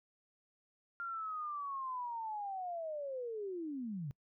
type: linear sweep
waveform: sine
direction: down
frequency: 1396.9 to 130.81 Hz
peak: -38 dBFS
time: 1-4.11 s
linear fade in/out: 0 ms
effects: noise-tail reverb RT60 0.1 s tail -25 dB re dry